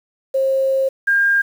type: tone pair in turn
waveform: sine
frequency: 535 / 1607.8 Hz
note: C5 / G6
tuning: +38 / +43 cents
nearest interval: octave + perfect fifth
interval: 1905 cents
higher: second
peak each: -14 / -12 dBFS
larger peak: second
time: 0.34-0.89 / 1.07-1.42 s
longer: first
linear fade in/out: 10 ms
effects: 7-bit